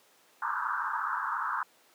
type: band-pass noise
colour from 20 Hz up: pink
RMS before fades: -32 dBFS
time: 0.42-1.63 s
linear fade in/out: 2 ms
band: 890 to 1600 Hz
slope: 96 dB/octave
effects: pink hiss -62 dBFS RMS until 1.94 s + high-pass 400 Hz 12 dB/octave